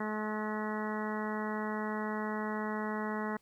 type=harmonic tone with a mistuned harmonic; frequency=214.1 Hz; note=A3; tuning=47 cents flat; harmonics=1 / 2 / 3 / 4 / 5 / 6 / 7 / 8 / 9; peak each=-36 / -40 / -44 / -42 / -42 / -47 / -46 / -47 / -45 dBFS; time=0-3.37 s; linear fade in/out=5 ms; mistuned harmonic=7; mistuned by=-21 cents; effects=pink hiss -69 dBFS RMS until 3.41 s